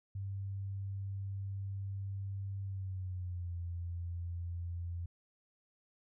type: tone with pitch glide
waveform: sine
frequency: 98 to 86.31 Hz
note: G2 to F2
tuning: 0 to -20 cents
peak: -37 dBFS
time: 0.15-5.06 s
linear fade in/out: 5 ms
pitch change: -220 cents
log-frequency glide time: 2.63-3.56 s
effects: none